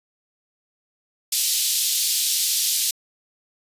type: high-pass noise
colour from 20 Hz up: pink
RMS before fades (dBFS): -21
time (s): 1.32-2.91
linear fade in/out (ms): 5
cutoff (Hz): 3600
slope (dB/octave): 24
effects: resampled to 32000 Hz